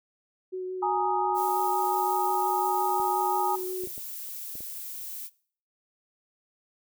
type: tone with vibrato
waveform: sine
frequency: 370 Hz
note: F#4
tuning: in tune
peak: -30 dBFS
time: 0.52-3.87 s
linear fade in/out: 20 ms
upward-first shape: sine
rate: 5.7 Hz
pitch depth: 10 cents each way
type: chord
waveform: sine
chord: Ab suspended second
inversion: none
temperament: equal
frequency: 830.6 / 932.3 / 1244.5 Hz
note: Ab5 / Bb5 / Eb6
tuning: 0 / 0 / 0 cents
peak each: -26 / -29 / -32 dBFS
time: 0.82-3.56 s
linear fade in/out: 10 ms
type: noise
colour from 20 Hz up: violet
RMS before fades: -38 dBFS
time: 1.34-5.3 s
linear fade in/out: 50 ms
type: clicks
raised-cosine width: 2 ms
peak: -33 dBFS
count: 6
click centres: 3 / 3.837 / 3.873 / 3.979 / 4.554 / 4.606 s
effects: noise-tail reverb RT60 0.5 s tail -21 dB re dry